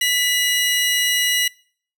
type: tone pair together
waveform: sawtooth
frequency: 1986 / 2890 Hz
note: B6 / F#7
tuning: +9 / -41 cents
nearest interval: tritone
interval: 650 cents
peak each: -16 dBFS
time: 0.01-1.48 s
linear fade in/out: 5 ms
effects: noise-tail reverb RT60 0.5 s tail -24 dB re dry